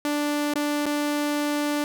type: tone with dropouts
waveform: sawtooth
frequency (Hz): 293.7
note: D4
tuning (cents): 0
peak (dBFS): -19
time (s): 0.05-1.84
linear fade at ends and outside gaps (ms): 1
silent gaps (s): 0.538-0.556 / 0.858-0.864
effects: none